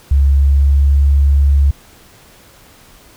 sine tone with pitch glide, 69.3 to 70.19 Hz, C#2 to C#2, 0 to +22 cents, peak -7 dBFS, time 0.11-1.71 s, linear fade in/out 5 ms, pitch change +22 cents, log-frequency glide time 0.27-1.02 s, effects pink hiss -44 dBFS RMS until 3.16 s

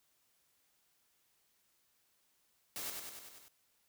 white noise with echo, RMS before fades -42 dBFS, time 2.76-2.9 s, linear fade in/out 0 ms, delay 97 ms, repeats 6, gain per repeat -3 dB, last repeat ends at 3.482 s, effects white hiss -75 dBFS RMS until 3.88 s

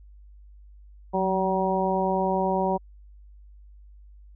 harmonic tone with a mistuned harmonic, 189.9 Hz, F#3, 45 cents sharp, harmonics 1 / 2 / 3 / 4 / 5, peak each -28 / -28 / -28 / -28 / -28 dBFS, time 1.13-2.78 s, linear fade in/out 20 ms, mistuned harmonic 1, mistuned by -38 cents, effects added 50 Hz sine -46 dBFS peak until 4.35 s

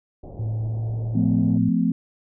pink low-pass noise, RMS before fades -39 dBFS, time 0.23-1.58 s, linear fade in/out 5 ms, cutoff 760 Hz, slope 48 dB/octave
sine tone with pitch glide, 110 to 112.44 Hz, A2 to A2, 0 to +38 cents, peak -23 dBFS, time 0.39-1.69 s, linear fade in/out 5 ms, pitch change +38 cents, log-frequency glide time 0.5-0.97 s
sine chord, F major, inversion none, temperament equal with one note detuned, 174.61 / 220 / 255.2 Hz, F3 / A3 / C4, 0 / 0 / -43 cents, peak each -22 dBFS, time 1.15-1.92 s, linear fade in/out 5 ms
effects none

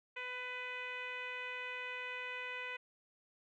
10% pulse tone with low-pass filter, 499.5 Hz, B4, 20 cents sharp, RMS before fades -43 dBFS, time 0.16-2.77 s, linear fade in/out 10 ms, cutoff 2400 Hz, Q 3.3, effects none

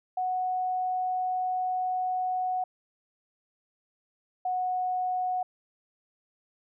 sine tone pair in turn, 738 / 734.5 Hz, F#5 / F#5, -5 / -13 cents, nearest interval unison, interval 8 cents, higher first, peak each -26 dBFS, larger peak neither, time 0.17-2.64 / 4.45-5.43 s, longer first, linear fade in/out 5 ms, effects none

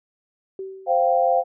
sine tone with exponential decay, 383.4 Hz, G4, 38 cents flat, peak -27 dBFS, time 0.59-1.33 s, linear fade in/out 2 ms, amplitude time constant 160 ms
sine chord, C suspended fourth, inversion none, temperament equal, 523.3 / 698.5 / 784 Hz, C5 / F5 / G5, 0 / 0 / 0 cents, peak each -20 / -19 / -22 dBFS, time 0.86-1.44 s, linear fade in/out 50 ms
effects none

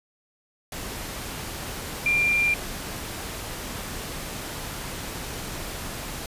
sine tone in noise, 2385 Hz, D7, 26 cents sharp, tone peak -19 dBFS, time 2.06-2.54 s, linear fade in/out 2 ms, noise pink, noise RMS -34 dBFS, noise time 0.72-6.26 s, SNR +12 dB, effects resampled to 32000 Hz

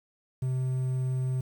triangle tone with quantisation, 129 Hz, C3, 24 cents flat, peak -24 dBFS, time 0.42-1.41 s, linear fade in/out 5 ms, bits 9, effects none

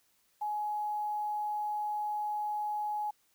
sine tone with quantisation, 840 Hz, G#5, 19 cents sharp, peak -31 dBFS, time 0.41-3.11 s, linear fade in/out 10 ms, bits 10, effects white hiss -71 dBFS RMS until 3.34 s

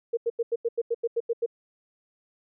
sine tone bursts, 465.7 Hz, A#4, 2 cents flat, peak -22 dBFS, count 11, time 0.13-1.462 s, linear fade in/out 10 ms, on 42 ms, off 87 ms, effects none

